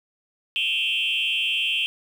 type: tone with frequency modulation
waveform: sine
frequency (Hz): 2908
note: F#7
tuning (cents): -31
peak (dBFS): -20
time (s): 0.56-1.86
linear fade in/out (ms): 0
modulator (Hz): 151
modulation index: 2.4
effects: tanh soft clip ceiling -16 dBFS + 8-bit